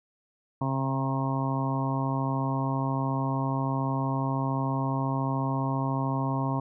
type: harmonic tone with a mistuned harmonic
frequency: 134.3 Hz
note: C3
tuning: 46 cents sharp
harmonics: 1 / 2 / 3 / 4 / 5 / 6 / 7 / 8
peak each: -28 / -31 / -42 / -41 / -37 / -40 / -34 / -36 dBFS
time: 0.61-6.6 s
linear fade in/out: 5 ms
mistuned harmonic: 1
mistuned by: +17 cents
effects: none